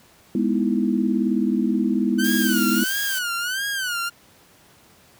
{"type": "chord", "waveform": "sine", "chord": "E major seventh", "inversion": "first", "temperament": "equal", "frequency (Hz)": [207.7, 246.9, 311.1, 329.6], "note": ["G#3", "B3", "D#4", "E4"], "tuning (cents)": [0, 0, 0, 0], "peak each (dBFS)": [-22, -22, -28, -25], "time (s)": [0.35, 2.84], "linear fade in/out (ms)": 2}
{"type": "tone with vibrato", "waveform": "sawtooth", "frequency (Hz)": 1504, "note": "F#6", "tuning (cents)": 28, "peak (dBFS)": -20, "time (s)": [2.18, 4.1], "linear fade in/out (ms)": 20, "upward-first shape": "sine", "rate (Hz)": 1.5, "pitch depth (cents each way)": 150}
{"type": "noise", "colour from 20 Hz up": "blue", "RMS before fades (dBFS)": -29, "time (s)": [2.24, 3.19], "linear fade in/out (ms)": 5}
{"effects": ["pink hiss -53 dBFS RMS until 5.19 s", "high-pass 80 Hz 12 dB/octave"]}